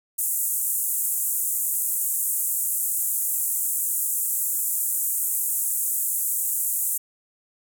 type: band-pass noise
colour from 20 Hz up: white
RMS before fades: -25 dBFS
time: 0.18-6.98 s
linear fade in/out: 10 ms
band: 7400 to 16000 Hz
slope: 48 dB/octave
effects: none